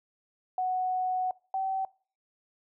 sine tone pair in turn, 740 / 767 Hz, F#5 / G5, 0 / -38 cents, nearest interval minor second, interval 62 cents, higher second, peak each -26 / -27 dBFS, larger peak first, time 0.58-1.31 / 1.54-1.85 s, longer first, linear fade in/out 2 ms, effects noise-tail reverb RT60 0.4 s tail -23 dB re dry

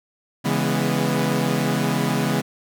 sawtooth chord, C# minor seventh, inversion none, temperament equal with one note detuned, 138.59 / 164.81 / 204.9 / 246.9 Hz, C#3 / E3 / G#3 / B3, 0 / 0 / -23 / 0 cents, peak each -21 dBFS, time 0.44-2.42 s, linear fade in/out 20 ms, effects none

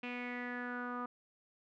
sawtooth tone with low-pass filter sweep, 245.4 Hz, B3, 11 cents flat, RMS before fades -41 dBFS, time 0.03-1.06 s, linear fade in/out 5 ms, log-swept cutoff 2600 to 1200 Hz, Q 6.3, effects none

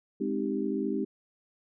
sine chord, Ab major seventh, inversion none, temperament equal, 207.7 / 261.6 / 311.1 / 392 Hz, Ab3 / C4 / Eb4 / G4, 0 / 0 / 0 / 0 cents, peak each -33 dBFS, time 0.2-1.05 s, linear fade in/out 10 ms, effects none

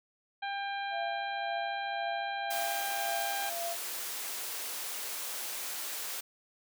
harmonic tone, 797 Hz, G5, 28 cents sharp, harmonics 1 / 2 / 3 / 4 / 5, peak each -35 / -39 / -44 / -46 / -47 dBFS, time 0.42-3.5 s, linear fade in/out 10 ms
sine tone with tremolo, 683 Hz, F5, 39 cents flat, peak -33 dBFS, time 0.9-3.77 s, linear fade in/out 50 ms, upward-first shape triangle, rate 1.9 Hz, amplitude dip 80%
white noise, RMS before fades -38 dBFS, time 2.5-6.21 s, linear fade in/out 10 ms
effects high-pass 400 Hz 12 dB/octave

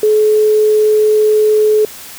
sine tone, 427.8 Hz, A4, 49 cents flat, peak -7 dBFS, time 0.03-1.85 s, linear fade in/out 2 ms, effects white hiss -32 dBFS RMS until 2.18 s

